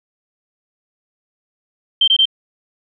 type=tone bursts; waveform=sine; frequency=3136 Hz; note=G7; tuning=in tune; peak=-9 dBFS; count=3; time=2.01-2.255 s; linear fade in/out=5 ms; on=67 ms; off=22 ms; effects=none